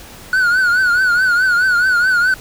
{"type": "tone with vibrato", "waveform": "triangle", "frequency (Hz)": 1469, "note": "F#6", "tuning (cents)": -13, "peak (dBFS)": -9, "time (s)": [0.33, 2.34], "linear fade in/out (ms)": 2, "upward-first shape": "triangle", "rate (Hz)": 4.7, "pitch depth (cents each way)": 100, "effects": ["pink hiss -37 dBFS RMS until 2.4 s"]}